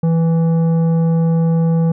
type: tone with tanh clipping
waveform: sine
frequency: 164.81 Hz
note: E3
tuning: in tune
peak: -13 dBFS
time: 0.03-1.92 s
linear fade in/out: 5 ms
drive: 10 dB
effects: none